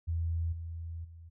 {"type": "tone with level steps", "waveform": "sine", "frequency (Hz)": 83.1, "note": "E2", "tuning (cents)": 15, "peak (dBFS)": [-29, -37, -47], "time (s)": [0.07, 1.3], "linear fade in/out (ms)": 20, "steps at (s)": [0.52, 1.04], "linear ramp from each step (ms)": 10, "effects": []}